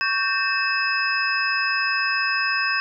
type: tone cluster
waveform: sine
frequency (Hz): 1119 / 1564 / 1817 / 2606 / 5090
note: C#6 / G6 / A#6 / E7 / D#8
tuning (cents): +16 / -4 / -45 / -20 / +39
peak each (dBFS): -27 / -24 / -29 / -25 / -28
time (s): 0.01-2.8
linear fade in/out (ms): 0
effects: none